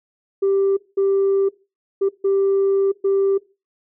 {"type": "tone bursts at uneven times", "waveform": "sine", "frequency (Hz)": 392, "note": "G4", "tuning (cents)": 0, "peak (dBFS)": -13, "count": 5, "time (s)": [[0.42, 0.77], [0.97, 1.49], [2.01, 2.09], [2.24, 2.92], [3.04, 3.38]], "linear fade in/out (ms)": 10, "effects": ["noise-tail reverb RT60 0.3 s tail -21 dB re dry", "tanh soft clip ceiling -12 dBFS"]}